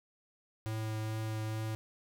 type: tone with vibrato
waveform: square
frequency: 109.5 Hz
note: A2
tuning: 8 cents flat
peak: -35 dBFS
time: 0.66-1.75 s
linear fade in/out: 0 ms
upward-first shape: triangle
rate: 2.3 Hz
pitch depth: 11 cents each way
effects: none